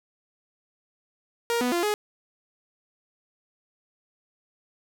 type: tone with pitch steps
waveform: sawtooth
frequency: 469.3 / 247.2 / 346 / 419.2 Hz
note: A#4 / B3 / F4 / G#4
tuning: +12 / +2 / -16 / +16 cents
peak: -19 dBFS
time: 1.5-1.94 s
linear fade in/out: 0 ms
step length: 110 ms
effects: 9-bit